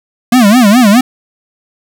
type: tone with vibrato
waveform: square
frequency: 225.7 Hz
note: A3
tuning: 44 cents sharp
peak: -4 dBFS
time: 0.32-1.01 s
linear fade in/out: 5 ms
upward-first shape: sine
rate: 4.8 Hz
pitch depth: 230 cents each way
effects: none